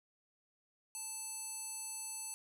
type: tone with band-pass filter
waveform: square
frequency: 880 Hz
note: A5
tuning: in tune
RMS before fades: -44 dBFS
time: 0.95-2.34 s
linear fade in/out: 0 ms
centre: 8800 Hz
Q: 4.7
effects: none